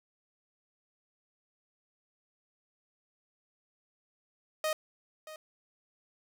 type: tone with echo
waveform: sawtooth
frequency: 622.3 Hz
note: D#5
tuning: in tune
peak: -25 dBFS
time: 4.64-4.73 s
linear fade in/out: 2 ms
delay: 630 ms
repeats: 1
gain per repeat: -15 dB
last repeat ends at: 5.36 s
effects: none